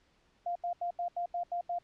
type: tone bursts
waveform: sine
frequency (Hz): 698.5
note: F5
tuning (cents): 0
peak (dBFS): -31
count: 8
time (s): 0.46-1.787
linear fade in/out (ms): 5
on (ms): 95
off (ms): 81
effects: pink hiss -69 dBFS RMS until 1.83 s + low-pass 5000 Hz 12 dB/octave